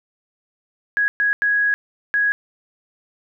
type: tone bursts at uneven times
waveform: sine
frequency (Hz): 1662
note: G#6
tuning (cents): +1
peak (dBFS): -15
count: 4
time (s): 0.97-1.08 / 1.2-1.33 / 1.42-1.74 / 2.14-2.32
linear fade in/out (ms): 0
effects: none